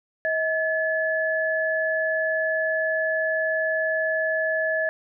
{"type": "tone pair together", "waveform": "sine", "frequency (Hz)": [637, 1716.4], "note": ["D#5", "A6"], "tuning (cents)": [41, -43], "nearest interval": "octave + perfect fourth", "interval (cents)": 1716, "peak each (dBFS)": -24, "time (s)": [0.25, 4.89], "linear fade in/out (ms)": 0, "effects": []}